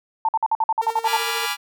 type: tone bursts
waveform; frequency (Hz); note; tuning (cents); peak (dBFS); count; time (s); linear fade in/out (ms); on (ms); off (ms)
sine; 891; A5; +22; -16; 11; 0.25-1.167; 2; 37; 51
type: tone with tremolo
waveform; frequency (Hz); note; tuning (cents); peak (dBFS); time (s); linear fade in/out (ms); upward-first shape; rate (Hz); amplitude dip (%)
sawtooth; 456.7; A#4; -36; -24; 0.81-1.47; 20; sine; 13; 60
type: chord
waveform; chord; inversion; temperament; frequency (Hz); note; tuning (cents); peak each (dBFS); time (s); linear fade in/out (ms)
15% pulse; G# diminished seventh; none; equal; 830.6 / 987.8 / 1174.7 / 1396.9; G#5 / B5 / D6 / F6; 0 / 0 / 0 / 0; -22; 1.04-1.57; 50
effects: none